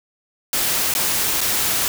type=noise with dropouts; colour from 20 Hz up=white; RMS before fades=-20 dBFS; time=0.53-1.88 s; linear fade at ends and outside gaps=1 ms; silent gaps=0.939-0.95 / 1.407-1.413 s; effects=none